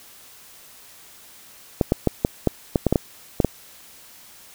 clicks, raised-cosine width 2 ms, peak -3 dBFS, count 11, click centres 1.812 / 1.921 / 2.073 / 2.249 / 2.473 / 2.758 / 2.867 / 2.926 / 2.958 / 3.402 / 3.447 s, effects white hiss -47 dBFS RMS until 4.54 s

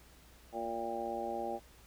harmonic tone with a mistuned harmonic, 116.54 Hz, A#2, in tune, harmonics 2 / 3 / 4 / 5 / 6 / 7, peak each -46 / -42 / -45 / -41 / -45 / -39 dBFS, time 0.52-1.6 s, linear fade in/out 50 ms, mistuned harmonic 7, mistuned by -39 cents, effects added 60 Hz sine -61 dBFS peak until 1.86 s + pink hiss -61 dBFS RMS until 1.86 s

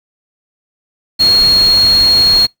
sine tone in noise, 4289 Hz, C8, 42 cents sharp, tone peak -6 dBFS, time 1.19-2.47 s, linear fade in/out 20 ms, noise pink, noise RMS -22 dBFS, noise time 1.19-2.47 s, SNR +13 dB, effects noise-tail reverb RT60 0.2 s tail -26 dB re dry

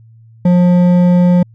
sine tone with hard clipping, 177.7 Hz, F3, 30 cents sharp, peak -8 dBFS, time 0.45-1.43 s, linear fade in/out 5 ms, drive 8 dB, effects added 113 Hz sine -39 dBFS peak until 1.54 s

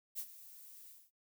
violet noise with ADSR envelope, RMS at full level -39 dBFS, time 0.15-1.11 s, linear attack 36 ms, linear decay 66 ms, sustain -16 dB, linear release 230 ms, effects noise-tail reverb RT60 0.1 s tail -19 dB re dry

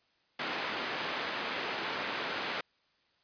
white band-pass noise, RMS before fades -36 dBFS, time 0.39-2.61 s, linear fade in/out 5 ms, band 220 to 2500 Hz, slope 12 dB/octave, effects white hiss -71 dBFS RMS until 3.23 s + resampled to 11025 Hz

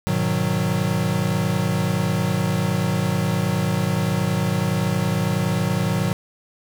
square chord, G# minor seventh, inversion none, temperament equal with one note detuned, 103.29 / 123.47 / 155.56 / 185 Hz, G#2 / B2 / D#3 / F#3, -9 / 0 / 0 / 0 cents, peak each -27 / -27 / -25 / -24 dBFS, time 0.07-6.13 s, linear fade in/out 0 ms, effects none

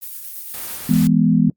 violet noise with tremolo, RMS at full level -30 dBFS, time 0.01-0.78 s, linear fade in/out 20 ms, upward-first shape triangle, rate 8.6 Hz, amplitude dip 35%
white noise, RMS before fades -31 dBFS, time 0.54-1.07 s, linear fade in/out 0 ms
sine chord, E major, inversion none, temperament equal, 164.81 / 207.7 / 246.9 Hz, E3 / G#3 / B3, 0 / 0 / 0 cents, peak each -16 dBFS, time 0.89-1.5 s, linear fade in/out 5 ms
effects noise-tail reverb RT60 0.1 s tail -25 dB re dry + Opus 32 kbps

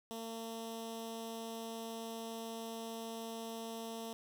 10% pulse tone with notch filter, 226.8 Hz, A#3, 47 cents flat, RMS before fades -44 dBFS, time 0.11-4.13 s, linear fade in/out 0 ms, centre 1500 Hz, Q 0.88, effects none

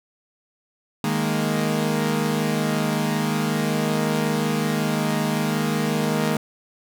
sawtooth chord, D# suspended fourth, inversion none, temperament equal, 155.56 / 207.7 / 233.1 Hz, D#3 / G#3 / A#3, 0 / 0 / 0 cents, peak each -21 dBFS, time 1.04-6.37 s, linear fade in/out 2 ms, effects none

